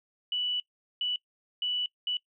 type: tone bursts at uneven times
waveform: sine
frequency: 2960 Hz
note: F#7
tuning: in tune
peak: -27 dBFS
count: 4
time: 0.32-0.6 / 1.01-1.16 / 1.62-1.86 / 2.07-2.17 s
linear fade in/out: 2 ms
effects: noise-tail reverb RT60 0.1 s tail -22 dB re dry